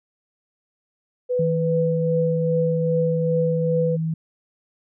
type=tone with tremolo; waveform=sine; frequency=497 Hz; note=B4; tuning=11 cents sharp; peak=-18 dBFS; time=1.29-3.97 s; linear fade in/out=20 ms; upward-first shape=triangle; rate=2.5 Hz; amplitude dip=45%
type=tone; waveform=sine; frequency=161.1 Hz; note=E3; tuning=39 cents flat; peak=-21 dBFS; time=1.39-4.14 s; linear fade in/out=5 ms
effects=none